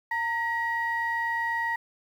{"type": "tone pair together", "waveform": "sine", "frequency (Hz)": [917.9, 1906], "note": ["A#5", "A#6"], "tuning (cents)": [-27, 38], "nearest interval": "octave + minor second", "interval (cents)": 1265, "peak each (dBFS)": [-28, -27], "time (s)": [0.11, 1.76], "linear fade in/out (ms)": 5, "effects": ["tanh soft clip ceiling -19 dBFS", "9-bit"]}